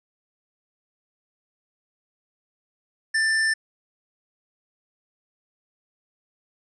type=tone; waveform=square; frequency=1776 Hz; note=A6; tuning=16 cents sharp; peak=-20 dBFS; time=3.14-3.54 s; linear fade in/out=10 ms; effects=resampled to 22050 Hz